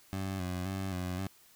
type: tone with vibrato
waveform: 20% pulse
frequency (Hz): 93.2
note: F#2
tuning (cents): +13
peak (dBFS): -29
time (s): 0.13-1.27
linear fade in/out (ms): 0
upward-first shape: square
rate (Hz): 1.9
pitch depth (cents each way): 49
effects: white hiss -61 dBFS RMS until 1.55 s